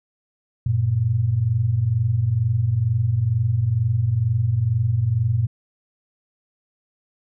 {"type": "tone pair together", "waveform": "sine", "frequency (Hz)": [95.6, 117.77], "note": ["G2", "A#2"], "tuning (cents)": [-43, 18], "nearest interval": "major third", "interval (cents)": 361, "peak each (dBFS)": [-23, -18], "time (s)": [0.66, 5.47], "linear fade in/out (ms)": 5, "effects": []}